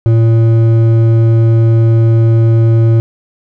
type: tone with hard clipping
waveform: triangle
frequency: 113.8 Hz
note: A#2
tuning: 41 cents flat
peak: -7 dBFS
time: 0.06-3 s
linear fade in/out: 0 ms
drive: 12 dB
effects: none